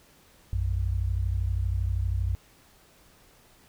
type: tone pair together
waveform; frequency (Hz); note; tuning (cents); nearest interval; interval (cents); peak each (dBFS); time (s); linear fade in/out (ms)
sine; 59.87 / 92.5; A#1 / F#2; +47 / 0; minor sixth; 753; -27; 0.53-2.35; 0
effects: pink hiss -58 dBFS RMS until 3.68 s